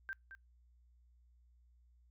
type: tone with echo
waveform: sine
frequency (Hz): 1568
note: G6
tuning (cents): 0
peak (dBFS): -39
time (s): 0.09-0.13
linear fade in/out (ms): 0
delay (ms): 220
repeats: 1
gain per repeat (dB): -10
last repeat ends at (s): 0.35
effects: noise-tail reverb RT60 0.2 s tail -26 dB re dry + added 60 Hz sine -64 dBFS peak until 2.1 s